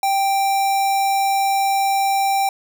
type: tone with notch filter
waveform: square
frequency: 785 Hz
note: G5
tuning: 2 cents sharp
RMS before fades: -18 dBFS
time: 0.03-2.49 s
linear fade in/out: 2 ms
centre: 3100 Hz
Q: 1.8
effects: none